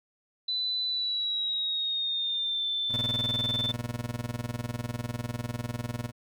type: tone with pitch glide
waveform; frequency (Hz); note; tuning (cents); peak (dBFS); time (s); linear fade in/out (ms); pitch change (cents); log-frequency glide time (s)
sine; 3996 to 3540; B7 to A7; +20 to +10; -27; 0.48-3.72; 5; -210; 0.86-2.66
type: tone with tremolo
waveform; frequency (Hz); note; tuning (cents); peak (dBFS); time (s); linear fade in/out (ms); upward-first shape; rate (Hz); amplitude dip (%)
30% pulse; 120; B2; -49; -27; 2.89-6.12; 50; square; 20; 80
effects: none